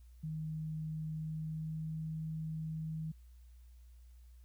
sine tone with pitch glide, 156.8 to 158.44 Hz, D#3 to D#3, +14 to +32 cents, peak -37 dBFS, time 0.23-3.12 s, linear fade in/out 10 ms, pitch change +18 cents, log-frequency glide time 1.12-2 s, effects added 60 Hz sine -54 dBFS peak until 4.44 s + white hiss -75 dBFS RMS until 4.44 s

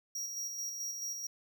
square tone with tremolo, 5680 Hz, F8, 28 cents sharp, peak -36 dBFS, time 0.15-1.27 s, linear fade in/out 5 ms, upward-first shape square, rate 4.6 Hz, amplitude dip 35%, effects none

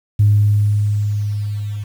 sine tone with level ramp, 103.83 Hz, G#2, in tune, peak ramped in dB -7 to -22 dBFS, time 0.19-1.84 s, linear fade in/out 10 ms, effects tanh soft clip ceiling -3 dBFS + 7-bit

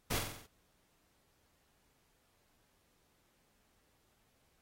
pink noise with echo, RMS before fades -35 dBFS, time 0.1-0.19 s, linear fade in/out 10 ms, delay 46 ms, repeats 6, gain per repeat -4 dB, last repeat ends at 0.466 s, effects pink hiss -74 dBFS RMS until 4.61 s + AAC 48 kbps

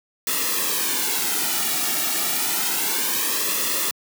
white noise with flanger, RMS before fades -23 dBFS, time 0.27-3.91 s, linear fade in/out 2 ms, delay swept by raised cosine 1.3 to 1.97 ms, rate 0.29 Hz, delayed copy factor -0.7, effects high-pass 200 Hz 12 dB/octave

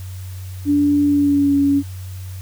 sine tone with pitch glide, 289.5 to 281.1 Hz, D4 to C#4, -25 to +24 cents, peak -12 dBFS, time 0.65-1.83 s, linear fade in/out 50 ms, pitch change -51 cents, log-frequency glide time 1.04-1.55 s, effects added 93 Hz sine -28 dBFS peak until 2.41 s + white hiss -44 dBFS RMS until 2.41 s

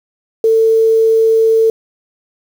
sine tone with quantisation, 447.5 Hz, A4, 29 cents sharp, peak -7 dBFS, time 0.44-1.7 s, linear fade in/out 2 ms, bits 6, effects none

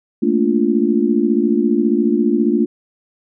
sine chord, Bb major seventh, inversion third, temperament just, 218.5 / 233.1 / 291.4 / 349.6 Hz, A3 / Bb3 / D4 / F4, -12 / 0 / -13 / +2 cents, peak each -18 dBFS, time 0.22-2.66 s, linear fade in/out 10 ms, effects none

